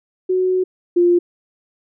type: tone pair in turn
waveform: sine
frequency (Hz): 370 / 349.9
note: F#4 / F4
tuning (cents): 0 / +3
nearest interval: minor second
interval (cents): 97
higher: first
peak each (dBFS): -14 / -10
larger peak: second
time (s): 0.29-0.64 / 0.96-1.19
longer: first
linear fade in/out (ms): 10
effects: none